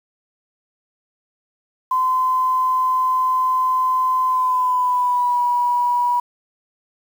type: tone with pitch glide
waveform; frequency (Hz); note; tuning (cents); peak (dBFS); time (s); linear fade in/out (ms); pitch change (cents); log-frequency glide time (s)
sine; 1026 to 972.3; C6 to B5; -34 to -27; -15; 1.91-6.2; 5; -93; 4.27-5.41
effects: 7-bit